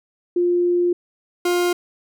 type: tone pair in turn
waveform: sine / 40% pulse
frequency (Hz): 351.7 / 353.2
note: F4 / F4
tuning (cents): +12 / +20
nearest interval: unison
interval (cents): 8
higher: second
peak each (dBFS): -15 / -16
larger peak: first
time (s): 0.36-0.93 / 1.45-1.73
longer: first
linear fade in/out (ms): 5
effects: none